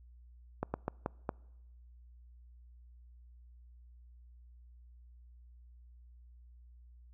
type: slowing click train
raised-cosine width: 1 ms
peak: -19 dBFS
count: 5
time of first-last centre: 0.63-1.292 s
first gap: 110 ms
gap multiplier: 1.28
effects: noise-tail reverb RT60 1.0 s tail -26 dB re dry + added 60 Hz sine -54 dBFS peak until 7.13 s